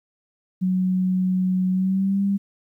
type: tone with pitch glide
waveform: sine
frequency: 185 to 198.28 Hz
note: F#3 to G3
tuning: 0 to +20 cents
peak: -18 dBFS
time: 0.61-2.38 s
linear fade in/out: 20 ms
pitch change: +120 cents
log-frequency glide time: 1.71-2.22 s
effects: 10-bit